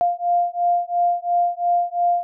sine beating tone pair, 698.5 / 701.4 Hz, F5 / F5, 0 / +7 cents, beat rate 2.9 Hz, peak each -20 dBFS, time 0.01-2.23 s, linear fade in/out 0 ms, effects none

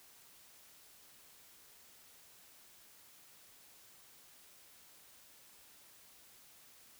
silence, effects white hiss -61 dBFS RMS until 6.99 s

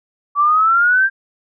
sine exponential sweep, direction up, 1143 to 1600 Hz, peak -10 dBFS, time 0.35-1.1 s, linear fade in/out 50 ms, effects none

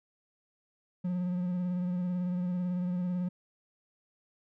triangle tone with vibrato, 179.3 Hz, F3, 46 cents sharp, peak -27 dBFS, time 1.04-3.29 s, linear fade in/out 10 ms, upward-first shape sine, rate 18 Hz, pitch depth 29 cents each way, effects none

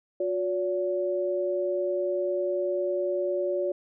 sine tone pair together, 361 / 571 Hz, F#4 / D5, -43 / -49 cents, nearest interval minor sixth, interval 794 cents, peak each -28 / -27 dBFS, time 0.2-3.72 s, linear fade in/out 5 ms, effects none

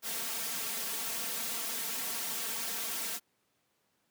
white noise with comb filter, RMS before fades -36 dBFS, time 0.02-3.2 s, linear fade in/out 50 ms, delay 4.4 ms, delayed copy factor +1, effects pink hiss -75 dBFS RMS until 4.1 s + high-pass 150 Hz 12 dB/octave

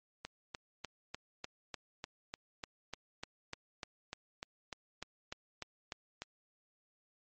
click train, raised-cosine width 0.2 ms, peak -23 dBFS, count 21, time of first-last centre 0.25-6.22 s, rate 3.35 Hz, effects MP3 32 kbps

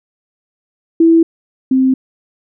sine tone pair in turn, 329.6 / 261.6 Hz, E4 / C4, 0 / 0 cents, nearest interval major third, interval 400 cents, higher first, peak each -5 / -8 dBFS, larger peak first, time 1-1.23 / 1.71-1.94 s, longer neither, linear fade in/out 5 ms, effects none

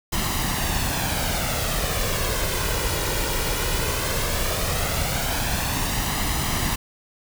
pink noise with flanger, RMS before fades -24 dBFS, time 0.12-6.76 s, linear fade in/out 10 ms, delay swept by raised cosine 1 to 2.1 ms, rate 0.16 Hz, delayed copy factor +0.5, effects none

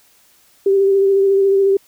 sine tone with vibrato, 392 Hz, G4, in tune, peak -10 dBFS, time 0.66-1.77 s, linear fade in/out 5 ms, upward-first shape sine, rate 14 Hz, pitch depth 22 cents each way, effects white hiss -53 dBFS RMS until 1.87 s

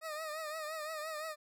20% pulse tone with vibrato, 622.3 Hz, D#5, in tune, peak -34 dBFS, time 0.01-1.36 s, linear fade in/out 50 ms, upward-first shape triangle, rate 5.8 Hz, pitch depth 79 cents each way, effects none

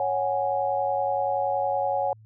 sine chord, C# suspended fourth, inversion none, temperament equal, 554.4 / 740 / 830.6 Hz, C#5 / F#5 / G#5, 0 / 0 / 0 cents, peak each -27 dBFS, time 0-2.13 s, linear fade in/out 2 ms, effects added 109 Hz sine -48 dBFS peak until 2.25 s

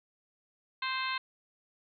harmonic tone, 522 Hz, C5, 4 cents flat, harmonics 2 / 3 / 4 / 5 / 6 / 7 / 8, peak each -35 / -38 / -39 / -39 / -44 / -42 / -41 dBFS, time 0.82-1.18 s, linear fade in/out 5 ms, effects none

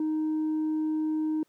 triangle tone with tanh clipping, 311.1 Hz, D#4, in tune, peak -25 dBFS, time 0-1.43 s, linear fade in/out 2 ms, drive 6 dB, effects pink hiss -70 dBFS RMS until 1.48 s + high-pass 200 Hz 12 dB/octave

